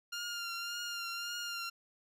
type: tone with vibrato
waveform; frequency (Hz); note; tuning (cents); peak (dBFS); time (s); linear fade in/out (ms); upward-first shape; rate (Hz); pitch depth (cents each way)
15% pulse; 1400; F6; +4; -31; 0.12-1.7; 10; triangle; 1.8; 35
effects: low-pass 12000 Hz 12 dB/octave